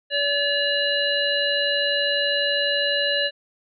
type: harmonic tone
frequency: 572 Hz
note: D5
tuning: 46 cents flat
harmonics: 1 / 3 / 5 / 7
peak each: -25 / -25 / -25 / -25 dBFS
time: 0.1-3.31 s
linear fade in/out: 50 ms
effects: none